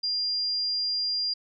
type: tone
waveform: sine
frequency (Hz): 4800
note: D8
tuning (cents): +37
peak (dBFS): -25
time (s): 0.03-1.34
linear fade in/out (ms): 10
effects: none